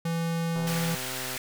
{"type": "tone", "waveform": "square", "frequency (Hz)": 166.5, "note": "E3", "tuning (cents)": 18, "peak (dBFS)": -27, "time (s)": [0.05, 0.95], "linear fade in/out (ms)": 5}
{"type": "click train", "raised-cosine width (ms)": 1, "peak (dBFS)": -26, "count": 105, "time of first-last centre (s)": [0.56, 1.366], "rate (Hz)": 129}
{"type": "high-pass noise", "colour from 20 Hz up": "pink", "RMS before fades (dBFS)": -35, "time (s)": [0.67, 1.38], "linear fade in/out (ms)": 2, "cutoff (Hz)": 1300, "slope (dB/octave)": 96}
{"effects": []}